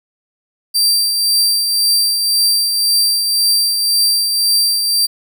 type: tone with tremolo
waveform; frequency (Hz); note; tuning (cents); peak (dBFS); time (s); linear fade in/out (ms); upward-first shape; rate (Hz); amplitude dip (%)
sawtooth; 4699; D8; 0; -7; 0.74-5.07; 20; triangle; 1.9; 45
effects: none